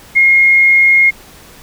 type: tone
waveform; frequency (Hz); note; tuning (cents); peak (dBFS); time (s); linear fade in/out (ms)
sine; 2145; C7; +42; -5; 0.15-1.11; 20
effects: pink hiss -39 dBFS RMS until 1.62 s